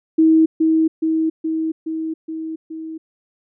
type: tone with echo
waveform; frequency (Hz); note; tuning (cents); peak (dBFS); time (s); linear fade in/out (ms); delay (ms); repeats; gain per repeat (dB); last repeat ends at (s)
sine; 320; D#4; +49; -9; 0.18-0.46; 10; 420; 6; -3; 2.98
effects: none